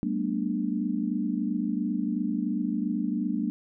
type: tone cluster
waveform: sine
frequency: 191.7 / 219.2 / 242.1 / 295.5 Hz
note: G3 / A3 / B3 / D4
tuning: -38 / -6 / -34 / +11 cents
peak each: -31 dBFS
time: 0.03-3.5 s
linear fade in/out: 0 ms
effects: none